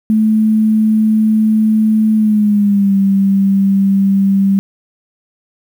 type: tone with pitch glide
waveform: sine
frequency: 217.3 to 195.84 Hz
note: A3 to G3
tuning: -21 to -1 cents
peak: -8 dBFS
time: 0.1-4.59 s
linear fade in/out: 0 ms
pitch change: -180 cents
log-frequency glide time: 2.15-2.95 s
effects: 7-bit